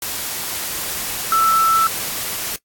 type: tone in noise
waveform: sine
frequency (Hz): 1324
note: E6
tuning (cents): +7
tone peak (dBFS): -12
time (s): 1.32-1.87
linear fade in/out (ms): 2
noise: white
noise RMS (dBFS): -25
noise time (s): 0.02-2.56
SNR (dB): +10
effects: noise-tail reverb RT60 0.1 s tail -20 dB re dry + AAC 64 kbps